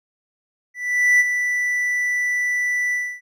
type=tone with ADSR envelope; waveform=triangle; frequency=1974 Hz; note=B6; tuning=1 cent flat; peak=-9 dBFS; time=0.74-3.21 s; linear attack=460 ms; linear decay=30 ms; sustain=-8 dB; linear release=280 ms; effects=none